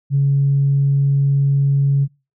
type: tone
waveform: sine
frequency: 139.4 Hz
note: C#3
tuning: 10 cents sharp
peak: -11 dBFS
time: 0.1-2.08 s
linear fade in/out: 50 ms
effects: noise-tail reverb RT60 0.3 s tail -26 dB re dry + tanh soft clip ceiling -7 dBFS